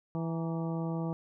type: harmonic tone with a mistuned harmonic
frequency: 164.81 Hz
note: E3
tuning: in tune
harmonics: 1 / 2 / 3 / 4 / 5 / 6 / 7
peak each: -32 / -38 / -42 / -44 / -46 / -48 / -49 dBFS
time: 0.15-1.13 s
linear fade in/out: 0 ms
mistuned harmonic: 6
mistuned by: -87 cents
effects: none